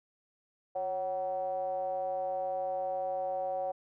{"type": "ring-modulated tone", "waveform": "triangle", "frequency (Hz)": 99, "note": "G2", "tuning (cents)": 18, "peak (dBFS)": -26, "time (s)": [0.75, 3.72], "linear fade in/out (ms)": 10, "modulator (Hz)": 652, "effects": []}